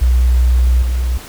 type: tone with level steps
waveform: sine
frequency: 61.74 Hz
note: B1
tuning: in tune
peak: -8 / -13 dBFS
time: 0.01-1.18 s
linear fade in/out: 10 ms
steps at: 0.82 s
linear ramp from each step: 5 ms
effects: pink hiss -34 dBFS RMS until 1.28 s